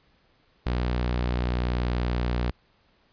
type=tone with pitch glide; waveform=sawtooth; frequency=61 to 60.44 Hz; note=B1 to B1; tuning=-21 to -37 cents; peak=-20 dBFS; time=0.66-2.51 s; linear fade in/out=5 ms; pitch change=-16 cents; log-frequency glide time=1.26-2.05 s; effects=pink hiss -64 dBFS RMS until 3.12 s + resampled to 11025 Hz